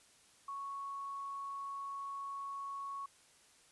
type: tone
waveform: sine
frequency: 1108.7 Hz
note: C#6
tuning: in tune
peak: -40 dBFS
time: 0.48-3.06 s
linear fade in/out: 5 ms
effects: white hiss -65 dBFS RMS until 3.71 s + resampled to 24000 Hz